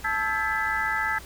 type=tone cluster; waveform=sine; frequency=875 / 1312 / 1605 / 1711 / 2003 Hz; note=A5 / E6 / G6 / A6 / B6; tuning=-10 / -9 / +40 / -49 / +24 cents; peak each=-30 dBFS; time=0.04-1.19 s; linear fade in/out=10 ms; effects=added 60 Hz sine -45 dBFS peak until 1.25 s + pink hiss -45 dBFS RMS until 1.25 s